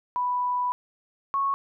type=tone pair in turn; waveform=sine; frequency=988 / 1102.3 Hz; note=B5 / C#6; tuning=0 / -10 cents; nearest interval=major second; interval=190 cents; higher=second; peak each=-23 / -22 dBFS; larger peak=second; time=0.16-0.72 / 1.34-1.54 s; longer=first; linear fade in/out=0 ms; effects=none